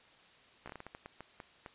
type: slowing click train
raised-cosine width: 0.5 ms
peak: -30 dBFS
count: 12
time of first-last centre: 0.66-1.662 s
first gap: 15 ms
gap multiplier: 1.33
effects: white hiss -61 dBFS RMS until 1.74 s + resampled to 8000 Hz